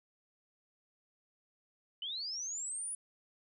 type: linear sweep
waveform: sine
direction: up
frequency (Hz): 2960 to 9956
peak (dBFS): -37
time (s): 2.02-2.95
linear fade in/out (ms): 2
effects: none